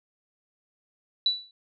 sine tone with exponential decay, 3951 Hz, B7, in tune, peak -17 dBFS, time 1.26-1.51 s, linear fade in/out 2 ms, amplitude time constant 53 ms, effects none

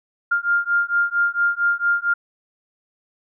sine beating tone pair, 1400 / 1404.4 Hz, F6 / F6, +4 / +9 cents, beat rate 4.4 Hz, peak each -20 dBFS, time 0.31-2.14 s, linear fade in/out 10 ms, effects none

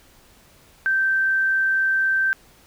sine tone, 1559 Hz, G6, 10 cents flat, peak -17 dBFS, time 0.86-2.33 s, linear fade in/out 0 ms, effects pink hiss -53 dBFS RMS until 2.66 s

